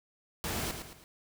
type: noise with echo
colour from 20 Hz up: pink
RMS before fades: -35 dBFS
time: 0.44-0.71 s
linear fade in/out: 0 ms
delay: 110 ms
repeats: 3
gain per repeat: -7 dB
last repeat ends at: 1.04 s
effects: none